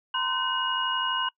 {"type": "tone cluster", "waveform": "sine", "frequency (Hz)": [939, 1031, 1523, 2882], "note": ["A#5", "C6", "F#6", "F#7"], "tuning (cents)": [12, -26, 50, -46], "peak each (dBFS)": [-34, -29, -32, -28], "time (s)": [0.14, 1.29], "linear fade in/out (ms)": 5, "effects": ["noise-tail reverb RT60 0.1 s tail -24 dB re dry"]}